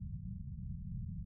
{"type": "low-pass noise", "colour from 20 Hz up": "white", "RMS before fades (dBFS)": -43, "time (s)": [0, 1.25], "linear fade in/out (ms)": 20, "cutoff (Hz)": 200, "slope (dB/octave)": 96, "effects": []}